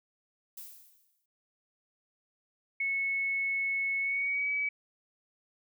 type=noise with exponential decay; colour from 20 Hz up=violet; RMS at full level=-42 dBFS; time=0.57-1.26 s; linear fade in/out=5 ms; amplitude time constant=150 ms
type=tone with pitch glide; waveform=sine; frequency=2200 to 2283 Hz; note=C#7 to D7; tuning=-14 to -50 cents; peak=-28 dBFS; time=2.8-4.69 s; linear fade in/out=5 ms; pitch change=+64 cents; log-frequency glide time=4-4.51 s
effects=none